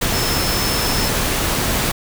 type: tone in noise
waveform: sine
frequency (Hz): 5270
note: E8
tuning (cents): -1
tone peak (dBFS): -24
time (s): 0.13-1.09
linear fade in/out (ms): 10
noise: pink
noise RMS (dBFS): -19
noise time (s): 0.01-1.92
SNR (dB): -8
effects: none